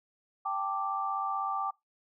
sine chord, G suspended second, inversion none, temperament equal, 784 / 880 / 1174.7 Hz, G5 / A5 / D6, 0 / 0 / 0 cents, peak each -34 / -38 / -32 dBFS, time 0.45-1.71 s, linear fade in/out 10 ms, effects noise-tail reverb RT60 0.2 s tail -24 dB re dry

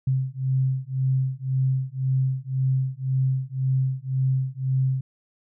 sine beating tone pair, 130.81 / 132.71 Hz, C3 / C3, 0 / +25 cents, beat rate 1.9 Hz, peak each -24 dBFS, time 0.07-5.01 s, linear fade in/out 5 ms, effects none

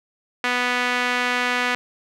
sawtooth tone with band-pass filter, 246.9 Hz, B3, in tune, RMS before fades -22 dBFS, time 0.44-1.75 s, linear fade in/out 0 ms, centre 2000 Hz, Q 1.4, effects none

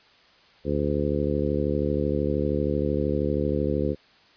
harmonic tone, 72.9 Hz, D2, 12 cents flat, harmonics 1 / 2 / 3 / 4 / 5 / 6 / 7, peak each -30 / -30 / -30 / -30 / -30 / -30 / -30 dBFS, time 0.64-3.96 s, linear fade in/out 50 ms, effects white hiss -56 dBFS RMS until 4.36 s + resampled to 11025 Hz

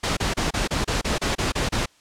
pink noise bursts, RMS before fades -23 dBFS, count 11, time 0.03-1.86 s, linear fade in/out 10 ms, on 140 ms, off 29 ms, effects white hiss -57 dBFS RMS until 2 s + low-pass 7000 Hz 12 dB/octave

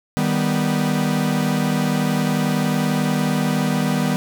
45% pulse chord, Eb augmented, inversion none, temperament equal, 155.56 / 196 / 246.9 Hz, Eb3 / G3 / B3, 0 / 0 / 0 cents, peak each -22 dBFS, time 0.17-4.16 s, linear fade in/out 0 ms, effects none

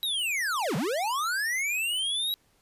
square linear two-way sweep, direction down then up, 3900 to 131.1 to 3900 Hz, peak -27 dBFS, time 0.03-2.34 s, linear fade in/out 0 ms, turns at 0.76 s, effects pink hiss -66 dBFS RMS until 2.61 s + resampled to 32000 Hz

